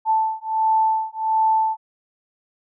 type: beating tone pair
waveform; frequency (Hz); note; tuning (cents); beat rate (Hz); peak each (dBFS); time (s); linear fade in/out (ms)
sine; 880 / 881.4; A5 / A5; 0 / +3; 1.4; -20; 0.05-1.77; 50
effects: none